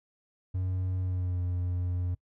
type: tone with pitch glide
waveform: triangle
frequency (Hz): 92.5 to 89.4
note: F#2 to F2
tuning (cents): 0 to +41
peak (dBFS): -26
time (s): 0.54-2.15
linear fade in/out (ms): 10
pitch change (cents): -59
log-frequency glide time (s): 1-1.4
effects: noise-tail reverb RT60 0.1 s tail -22 dB re dry